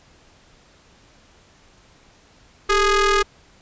sawtooth ring-modulated tone, 418.3 Hz, G#4, 12 cents sharp, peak -8 dBFS, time 2.69-3.23 s, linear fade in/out 10 ms, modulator 816 Hz, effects pink hiss -53 dBFS RMS until 3.61 s + resampled to 16000 Hz

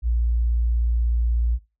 sine tone, 58.27 Hz, A#1, in tune, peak -18 dBFS, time 0.02-1.59 s, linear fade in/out 50 ms, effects noise-tail reverb RT60 0.3 s tail -19 dB re dry

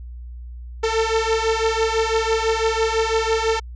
sawtooth beating tone pair, 444.3 / 450.3 Hz, A4 / A4, +17 / +40 cents, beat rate 6 Hz, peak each -17 dBFS, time 0.83-3.6 s, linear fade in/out 10 ms, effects added 60 Hz sine -32 dBFS peak until 3.75 s + resampled to 16000 Hz

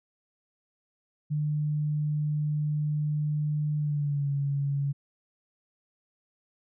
sine tone with pitch glide, 150 to 140.77 Hz, D3 to C#3, +37 to +27 cents, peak -25 dBFS, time 1.3-4.93 s, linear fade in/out 20 ms, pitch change -110 cents, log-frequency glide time 3.78-4.3 s, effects none

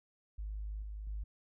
sine tone with level steps, 51.91 Hz, G#1, in tune, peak -37 / -40 / -36 dBFS, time 0.38-1.24 s, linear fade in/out 10 ms, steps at 0.82 / 1.07 s, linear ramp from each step 2 ms, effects tanh soft clip ceiling -32 dBFS

